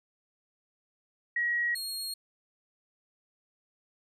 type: tone pair in turn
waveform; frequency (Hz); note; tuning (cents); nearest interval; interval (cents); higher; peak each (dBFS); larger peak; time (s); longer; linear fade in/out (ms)
sine / sawtooth; 1905 / 4277; A#6 / C8; +37 / +37; octave + major second; 1400; second; -26 / -31; first; 1.36-1.75 / 1.75-2.14; neither; 5
effects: resampled to 32000 Hz